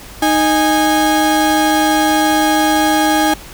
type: tone pair together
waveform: 35% pulse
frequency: 310 / 824.7 Hz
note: D#4 / G#5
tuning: -6 / -12 cents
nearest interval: octave + perfect fourth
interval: 1694 cents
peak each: -12 dBFS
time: 0.22-3.34 s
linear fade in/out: 5 ms
effects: added 50 Hz sine -38 dBFS peak until 3.53 s + pink hiss -35 dBFS RMS until 3.53 s